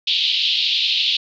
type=band-pass noise; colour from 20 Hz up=white; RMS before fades=-19 dBFS; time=0.07-1.17 s; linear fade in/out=5 ms; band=2800 to 4100 Hz; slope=48 dB/octave; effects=none